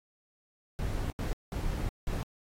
brown noise bursts at uneven times, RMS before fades -32 dBFS, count 4, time 0.79-1.1 / 1.19-1.33 / 1.52-1.89 / 2.07-2.23 s, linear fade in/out 0 ms, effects AAC 48 kbps

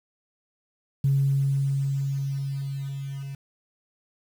sine tone with level ramp, 137.8 Hz, C#3, 10 cents flat, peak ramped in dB -17 to -32 dBFS, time 1.04-3.35 s, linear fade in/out 5 ms, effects tanh soft clip ceiling -13 dBFS + 8-bit

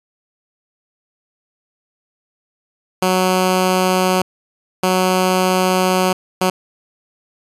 10% pulse tone bursts at uneven times, 185 Hz, F#3, in tune, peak -5 dBFS, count 3, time 3.02-4.22 / 4.83-6.13 / 6.41-6.5 s, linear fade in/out 5 ms, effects resampled to 32000 Hz

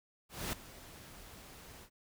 pink noise with ADSR envelope, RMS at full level -36 dBFS, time 0.29-1.9 s, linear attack 240 ms, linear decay 4 ms, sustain -17 dB, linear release 80 ms, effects none

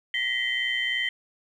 sine tone cluster, 1918 / 2041 / 3107 Hz, A#6 / C7 / G7, +49 / -44 / -16 cents, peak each -28 dBFS, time 0.14-1.09 s, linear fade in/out 2 ms, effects tanh soft clip ceiling -16 dBFS + 10-bit

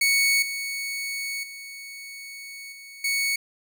sawtooth tone with level steps, 2221 Hz, C#7, 3 cents sharp, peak -15 / -25 / -34 / -38 / -19 dBFS, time 0.01-3.36 s, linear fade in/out 5 ms, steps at 0.42 / 1.43 / 2.72 / 3.04 s, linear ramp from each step 5 ms, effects none

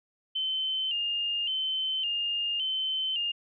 sine tone with vibrato, 2944 Hz, F#7, 9 cents flat, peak -27 dBFS, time 0.35-3.32 s, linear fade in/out 10 ms, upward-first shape square, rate 0.89 Hz, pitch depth 73 cents each way, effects none

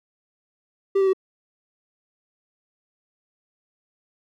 triangle tone with pitch steps, 392 / 385.7 / 379.5 Hz, G4 / G4 / F#4, 0 / -28 / +44 cents, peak -14 dBFS, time 0.95-1.133 s, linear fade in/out 10 ms, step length 61 ms, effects none

